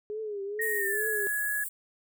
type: tone with vibrato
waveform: sine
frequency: 415.3 Hz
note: G#4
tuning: in tune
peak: -32 dBFS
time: 0.1-1.27 s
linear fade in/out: 0 ms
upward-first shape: triangle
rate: 2.3 Hz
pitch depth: 110 cents each way
type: tone with pitch glide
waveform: sine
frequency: 1864.7 to 1680.6 Hz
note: A#6 to G#6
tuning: 0 to +20 cents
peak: -28 dBFS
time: 0.59-1.64 s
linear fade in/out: 5 ms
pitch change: -180 cents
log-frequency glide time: 0.78-1.05 s
type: high-pass noise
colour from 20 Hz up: white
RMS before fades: -36 dBFS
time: 0.61-1.69 s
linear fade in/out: 10 ms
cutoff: 7500 Hz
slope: 96 dB/octave
effects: none